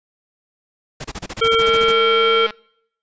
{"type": "noise bursts", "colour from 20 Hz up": "pink", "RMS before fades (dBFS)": -28, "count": 13, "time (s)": [1, 1.921], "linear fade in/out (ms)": 10, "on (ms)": 45, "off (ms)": 28}
{"type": "harmonic tone", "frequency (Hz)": 454.3, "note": "A#4", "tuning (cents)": -45, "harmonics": [1, 3, 5, 7], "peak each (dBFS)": [-15, -17, -23, -20], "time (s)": [1.41, 2.47], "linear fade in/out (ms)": 10}
{"type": "click train", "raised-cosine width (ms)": 0.3, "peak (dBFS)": -14, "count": 189, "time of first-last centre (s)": [1.62, 2.507], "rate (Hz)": 212}
{"effects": ["noise-tail reverb RT60 0.7 s tail -25 dB re dry", "resampled to 16000 Hz"]}